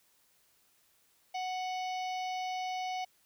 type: harmonic tone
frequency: 740 Hz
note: F#5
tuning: in tune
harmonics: 1 / 3 / 4 / 5 / 6 / 7 / 8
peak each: -34 / -44 / -47 / -54 / -53 / -53 / -53 dBFS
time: 1.34-3.05 s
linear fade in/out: 10 ms
effects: white hiss -69 dBFS RMS until 3.25 s